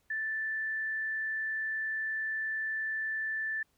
sine tone with frequency modulation, 1760 Hz, A6, in tune, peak -31 dBFS, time 0.1-3.63 s, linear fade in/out 5 ms, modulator 48.5 Hz, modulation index 0.26, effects pink hiss -73 dBFS RMS until 3.77 s

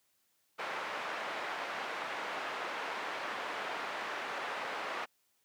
pink band-pass noise, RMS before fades -39 dBFS, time 0.58-5.06 s, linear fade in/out 20 ms, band 690 to 2100 Hz, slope 12 dB/octave, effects white hiss -75 dBFS RMS until 5.44 s + high-pass 80 Hz 12 dB/octave

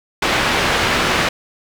white low-pass noise, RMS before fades -17 dBFS, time 0.22-1.29 s, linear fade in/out 5 ms, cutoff 2500 Hz, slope 12 dB/octave, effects none

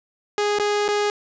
sawtooth tone with dropouts, 413.9 Hz, G#4, 6 cents flat, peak -15 dBFS, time 0.38-1.1 s, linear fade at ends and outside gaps 1 ms, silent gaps 0.587-0.597 / 0.88-0.886 s, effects resampled to 16000 Hz + 9-bit

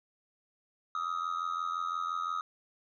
triangle tone with amplitude modulation, 1261 Hz, D#6, 23 cents sharp, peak -26 dBFS, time 0.95-2.41 s, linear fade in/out 2 ms, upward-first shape sine, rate 85.8 Hz, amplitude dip 85%, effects resampled to 16000 Hz

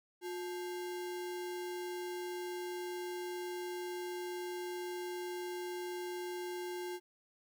sine tone with sample-and-hold, 357.8 Hz, F4, 42 cents sharp, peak -38 dBFS, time 0.21-7 s, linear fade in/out 50 ms, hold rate 1225 Hz, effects none

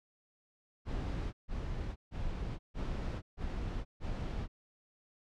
brown noise bursts, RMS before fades -37 dBFS, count 6, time 0.85-4.48 s, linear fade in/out 50 ms, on 480 ms, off 150 ms, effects low-pass 5000 Hz 12 dB/octave

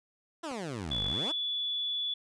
15% pulse exponential two-way sweep, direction down then up, 350.7 to 43.65 to 350.7 Hz, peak -29 dBFS, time 0.43-1.32 s, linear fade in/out 10 ms, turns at 1.05 s
clicks, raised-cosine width 0.5 ms, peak -29 dBFS, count 2, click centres 0.514 / 1.058 s
sine tone, 3437 Hz, A7, 41 cents flat, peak -30 dBFS, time 0.91-2.14 s, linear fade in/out 5 ms
effects resampled to 22050 Hz

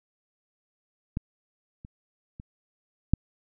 clicks, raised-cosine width 5 ms, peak -16 / -30 / -28 / -7 dBFS, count 4, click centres 1.171 / 1.849 / 2.399 / 3.136 s, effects none

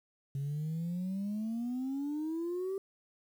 sine exponential sweep, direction up, 136.1 to 393.5 Hz, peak -31 dBFS, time 0.35-2.78 s, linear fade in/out 2 ms, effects tanh soft clip ceiling -31 dBFS + 10-bit

